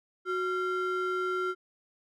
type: ring-modulated tone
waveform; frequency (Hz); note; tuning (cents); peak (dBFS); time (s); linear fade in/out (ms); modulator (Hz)
triangle; 872; A5; -16; -23; 0.25-1.55; 50; 504
effects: none